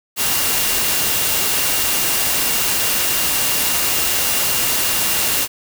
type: tone in noise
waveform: sine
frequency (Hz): 2793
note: F7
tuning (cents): -1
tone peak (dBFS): -29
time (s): 0.16-5.48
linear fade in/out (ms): 50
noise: white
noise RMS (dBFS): -18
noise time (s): 0.16-5.48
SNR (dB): -14
effects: none